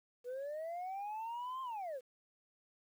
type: linear two-way sweep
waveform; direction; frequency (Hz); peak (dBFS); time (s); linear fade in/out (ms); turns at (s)
sine; up then down; 478.8 to 1062 to 478.8; -37; 0.24-2.01; 50; 1.62
effects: tanh soft clip ceiling -38 dBFS + 11-bit